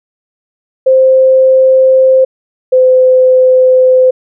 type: tone pair in turn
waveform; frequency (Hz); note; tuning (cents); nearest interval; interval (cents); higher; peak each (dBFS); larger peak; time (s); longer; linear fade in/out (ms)
sine; 523.3 / 513.1; C5 / C5; 0 / -34; unison; 34; first; -3; neither; 0.86-2.25 / 2.72-4.11; neither; 10
effects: none